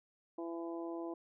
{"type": "harmonic tone", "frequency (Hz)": 167.8, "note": "E3", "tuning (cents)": 31, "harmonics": [2, 3, 4, 5, 6], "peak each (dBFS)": [-40, -49, -47, -53, -52], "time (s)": [0.38, 1.14], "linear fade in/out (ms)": 5, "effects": []}